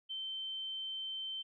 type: tone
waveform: sine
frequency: 3100 Hz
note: G7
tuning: 20 cents flat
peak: -38 dBFS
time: 0.09-1.43 s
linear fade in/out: 20 ms
effects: none